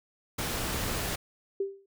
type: noise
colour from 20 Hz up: pink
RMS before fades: -32 dBFS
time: 0.38-1.16 s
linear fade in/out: 10 ms
type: tone with exponential decay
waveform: sine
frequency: 392.9 Hz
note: G4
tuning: 4 cents sharp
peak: -24 dBFS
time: 1.6-1.86 s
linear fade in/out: 5 ms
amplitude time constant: 56 ms
effects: none